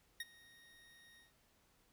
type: tone with ADSR envelope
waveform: 25% pulse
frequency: 1864.7 Hz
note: A#6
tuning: in tune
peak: -35 dBFS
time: 0.2-1.33 s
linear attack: 4 ms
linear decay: 32 ms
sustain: -23 dB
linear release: 150 ms
effects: pink hiss -73 dBFS RMS until 1.92 s